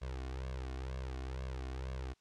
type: tone with flanger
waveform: sawtooth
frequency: 64.8 Hz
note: C2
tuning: 16 cents flat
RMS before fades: -41 dBFS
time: 0.01-2.14 s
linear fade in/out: 20 ms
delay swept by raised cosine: 1.8 to 2.79 ms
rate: 2.1 Hz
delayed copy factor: +0.9
effects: white hiss -75 dBFS RMS until 2.2 s + low-pass 6000 Hz 12 dB/octave